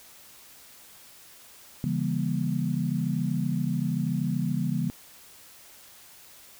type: chord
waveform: sine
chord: C# diminished seventh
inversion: none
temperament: just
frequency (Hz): 138.59 / 166.31 / 199.57 / 239.5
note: C#3 / E3 / G3 / Bb3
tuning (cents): 0 / +16 / +31 / +47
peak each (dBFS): -30 / -29 / -31 / -31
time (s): 1.84-4.9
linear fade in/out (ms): 0
effects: white hiss -51 dBFS RMS until 6.59 s